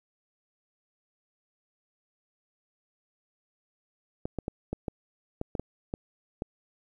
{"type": "clicks", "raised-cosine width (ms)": 2, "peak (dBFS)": -18, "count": 10, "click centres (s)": [4.255, 4.387, 4.481, 4.73, 4.882, 5.414, 5.552, 5.596, 5.939, 6.421], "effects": ["10-bit"]}